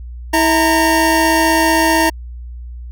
25% pulse tone pair together, 324.8 / 918.7 Hz, E4 / A#5, -26 / -25 cents, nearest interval octave + tritone, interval 1801 cents, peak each -10 dBFS, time 0.33-2.1 s, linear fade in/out 10 ms, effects added 60 Hz sine -27 dBFS peak until 2.91 s

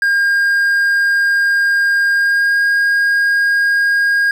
triangle tone with pitch glide, 1613 to 1627 Hz, G6 to G#6, +49 to -36 cents, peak -9 dBFS, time 0.02-4.31 s, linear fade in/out 2 ms, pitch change +15 cents, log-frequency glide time 2.13-2.62 s, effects none

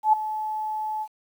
sine tone with ADSR envelope, 862 Hz, A5, 36 cents flat, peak -12 dBFS, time 0.03-1.08 s, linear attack 100 ms, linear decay 8 ms, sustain -14 dB, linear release 62 ms, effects 9-bit

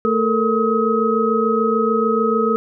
sine tone cluster, 222.9 / 437.1 / 463.9 / 1271 Hz, A3 / A4 / A#4 / D#6, +23 / -11 / -8 / +36 cents, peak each -20 dBFS, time 0.05-2.56 s, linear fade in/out 0 ms, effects none

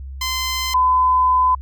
10% pulse / sine tone pair in turn, 1034 / 1012.7 Hz, C6 / B5, -21 / +43 cents, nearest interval unison, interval 36 cents, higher first, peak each -12 dBFS, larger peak neither, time 0.21-0.74 / 0.74-1.55 s, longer second, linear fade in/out 5 ms, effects added 67 Hz sine -29 dBFS peak until 1.61 s

